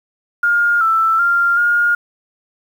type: tone with pitch steps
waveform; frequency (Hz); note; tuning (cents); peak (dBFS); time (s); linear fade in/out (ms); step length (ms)
sine; 1415 / 1327 / 1392 / 1422; F6 / E6 / F6 / F6; +22 / +11 / -6 / +31; -11; 0.43-1.95; 5; 380
effects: 7-bit